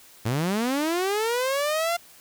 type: linear sweep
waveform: sawtooth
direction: up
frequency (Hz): 104.4 to 698.5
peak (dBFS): -19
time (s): 0.25-1.97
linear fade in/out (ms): 10
effects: white hiss -51 dBFS RMS until 2.2 s